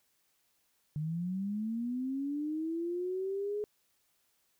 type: linear sweep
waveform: sine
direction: up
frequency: 148.2 to 422.3 Hz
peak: -32 dBFS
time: 0.96-3.64 s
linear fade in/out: 0 ms
effects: white hiss -74 dBFS RMS until 4.59 s